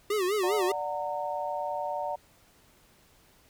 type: tone with vibrato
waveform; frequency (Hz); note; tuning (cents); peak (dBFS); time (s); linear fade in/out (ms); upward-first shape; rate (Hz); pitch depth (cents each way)
square; 392; G4; 0; -26; 0.1-0.72; 5; sine; 5; 160
type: chord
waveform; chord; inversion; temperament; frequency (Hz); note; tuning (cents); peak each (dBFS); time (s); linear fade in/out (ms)
sine; D augmented; none; just; 587.3 / 734.2 / 917.7; D5 / F#5 / A#5; 0 / -14 / -27; -34; 0.43-2.16; 10
effects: pink hiss -61 dBFS RMS until 3.49 s